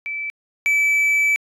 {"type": "tone pair in turn", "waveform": ["sine", "triangle"], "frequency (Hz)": [2316, 2307], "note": ["D7", "D7"], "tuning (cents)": [-25, -31], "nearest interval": "unison", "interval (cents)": 6, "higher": "first", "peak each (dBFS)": [-24, -13], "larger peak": "second", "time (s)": [[0.06, 0.3], [0.66, 1.36]], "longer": "second", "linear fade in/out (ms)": 0, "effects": ["resampled to 32000 Hz"]}